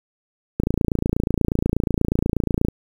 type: click train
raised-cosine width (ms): 3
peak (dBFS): -6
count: 60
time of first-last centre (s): 0.6-2.685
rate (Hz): 28.3
effects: 7-bit